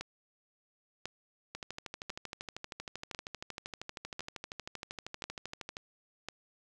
two click trains, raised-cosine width 0.2 ms, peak -23 / -21 dBFS, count 55 / 7, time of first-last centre 1.55-5.769 / 0.01-6.286 s, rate 12.8 / 0.956 Hz, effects none

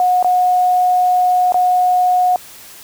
sine tone with dropouts, 727 Hz, F#5, 31 cents flat, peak -10 dBFS, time 0-2.36 s, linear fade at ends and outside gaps 1 ms, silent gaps 0.227-0.245 / 1.522-1.543 s, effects white hiss -38 dBFS RMS until 2.83 s

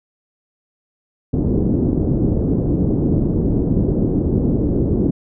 white low-pass noise, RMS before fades -17 dBFS, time 1.33-5.11 s, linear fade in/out 10 ms, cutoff 350 Hz, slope 24 dB/octave, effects none

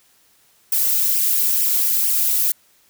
violet noise with flanger, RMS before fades -18 dBFS, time 0.72-2.52 s, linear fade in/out 5 ms, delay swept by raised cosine 0.36 to 4.16 ms, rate 2.2 Hz, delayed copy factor +0.75, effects white hiss -57 dBFS RMS until 2.89 s

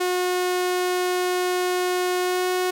sawtooth tone with pitch glide, 362.2 to 365.4 Hz, F#4 to F#4, -37 to -22 cents, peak -17 dBFS, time 0-2.71 s, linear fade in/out 10 ms, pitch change +15 cents, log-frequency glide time 2.21-2.49 s, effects none

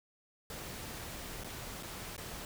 pink noise with dropouts, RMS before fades -44 dBFS, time 0.5-2.45 s, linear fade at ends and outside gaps 1 ms, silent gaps 1.437-1.444 / 1.826-1.831 / 2.165-2.179 s, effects none

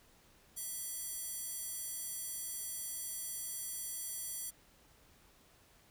square tone with high-pass filter, 658 Hz, E5, 3 cents flat, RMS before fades -42 dBFS, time 0.56-4.51 s, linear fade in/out 20 ms, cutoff 9000 Hz, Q 1.2, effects pink hiss -65 dBFS RMS until 5.9 s

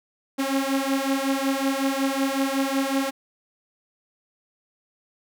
sawtooth beating tone pair, 268.8 / 274.2 Hz, C4 / C#4, +47 / -19 cents, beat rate 5.4 Hz, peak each -21 dBFS, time 0.38-3.11 s, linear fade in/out 20 ms, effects none

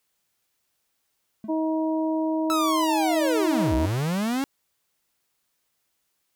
triangle tone with exponential decay, 218.6 Hz, A3, 11 cents flat, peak -29 dBFS, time 1.44-1.6 s, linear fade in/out 2 ms, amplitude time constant 34 ms
harmonic tone, 317.3 Hz, D#4, 34 cents sharp, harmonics 1 / 2 / 3, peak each -23 / -29 / -33 dBFS, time 1.48-3.87 s, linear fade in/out 20 ms
45% pulse linear two-way sweep, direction down then up, 1321 to 58 to 280.3 Hz, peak -23 dBFS, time 2.5-4.44 s, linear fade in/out 0 ms, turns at 3.75 s
effects white hiss -74 dBFS RMS until 6.35 s

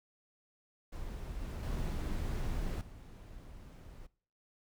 brown noise with level steps, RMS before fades -42 / -40 / -36 / -50 dBFS, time 0.92-4.07 s, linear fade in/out 10 ms, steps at 1.41 / 1.63 / 2.81 s, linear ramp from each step 2 ms, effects noise-tail reverb RT60 0.5 s tail -21 dB re dry

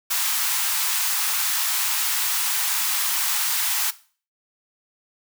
white high-pass noise, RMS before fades -23 dBFS, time 0.1-3.91 s, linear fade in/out 10 ms, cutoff 800 Hz, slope 48 dB/octave, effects noise-tail reverb RT60 0.4 s tail -17 dB re dry

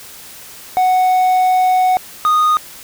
triangle tone pair in turn, 740 / 1237.6 Hz, F#5 / D#6, 0 / -10 cents, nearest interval major sixth, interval 890 cents, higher second, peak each -8 dBFS, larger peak neither, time 0.77-1.97 / 2.25-2.57 s, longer first, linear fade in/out 0 ms, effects white hiss -36 dBFS RMS until 2.83 s

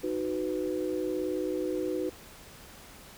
sine chord, B major, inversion first, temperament equal with one note detuned, 311.1 / 370 / 499 Hz, D#4 / F#4 / B4, 0 / 0 / +18 cents, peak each -33 / -32 / -34 dBFS, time 0.03-2.1 s, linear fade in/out 10 ms, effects pink hiss -50 dBFS RMS until 3.17 s

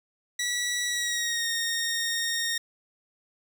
15% pulse tone with pitch glide, 1943 to 1851 Hz, B6 to A#6, -29 to -13 cents, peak -20 dBFS, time 0.39-2.58 s, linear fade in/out 5 ms, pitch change -84 cents, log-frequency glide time 0.85-1.47 s, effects none

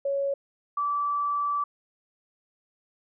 sine tone pair in turn, 556 / 1158.6 Hz, C#5 / D6, +5 / -24 cents, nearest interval octave + minor second, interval 1271 cents, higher second, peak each -24 dBFS, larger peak neither, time 0.05-0.34 / 0.77-1.64 s, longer second, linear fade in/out 5 ms, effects none

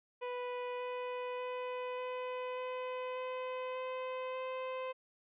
30% pulse tone with pitch steps, 493.9 / 497 / 500.2 / 503.4 / 506.6 / 509.8 / 513.1 / 516.4 Hz, B4 / B4 / B4 / B4 / B4 / C5 / C5 / C5, 0 / +11 / +22 / +33 / +44 / -45 / -34 / -23 cents, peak -35 dBFS, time 0.21-4.93 s, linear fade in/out 20 ms, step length 590 ms, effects resampled to 8000 Hz

